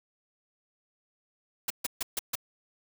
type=noise bursts; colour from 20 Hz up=white; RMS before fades=-30 dBFS; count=5; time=1.68-2.355 s; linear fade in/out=5 ms; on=23 ms; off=140 ms; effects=none

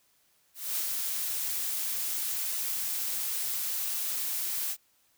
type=noise with ADSR envelope; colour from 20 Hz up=blue; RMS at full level=-30 dBFS; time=0.54-4.77 s; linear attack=230 ms; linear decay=69 ms; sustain=-2 dB; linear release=59 ms; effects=white hiss -68 dBFS RMS until 5.17 s

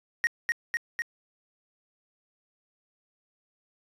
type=tone with echo; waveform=triangle; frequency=1873 Hz; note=A#6; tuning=8 cents sharp; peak=-19 dBFS; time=0.24-0.27 s; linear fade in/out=0 ms; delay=250 ms; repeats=3; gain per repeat=-2 dB; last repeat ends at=1.02 s; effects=resampled to 32000 Hz + 9-bit

